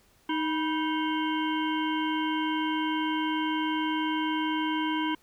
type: harmonic tone with a mistuned harmonic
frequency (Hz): 311.1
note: D#4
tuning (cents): 0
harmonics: 1 / 3 / 5 / 7 / 9 / 10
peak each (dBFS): -28 / -31 / -37 / -39 / -42 / -38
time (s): 0.29-5.15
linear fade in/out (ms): 5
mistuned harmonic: 3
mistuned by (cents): +77
effects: pink hiss -63 dBFS RMS until 5.22 s